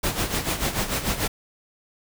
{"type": "noise with tremolo", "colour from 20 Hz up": "pink", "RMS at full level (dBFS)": -23, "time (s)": [0.03, 1.28], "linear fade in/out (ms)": 10, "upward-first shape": "sine", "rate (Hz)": 6.8, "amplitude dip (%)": 70, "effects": []}